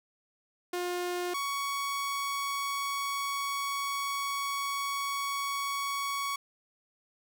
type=tone pair in turn; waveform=sawtooth; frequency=355.6 / 1118.6 Hz; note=F4 / C#6; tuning=+31 / +15 cents; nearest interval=octave + minor sixth; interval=1984 cents; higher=second; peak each=-27 dBFS; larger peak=neither; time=0.73-1.34 / 1.34-6.36 s; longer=second; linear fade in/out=5 ms; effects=none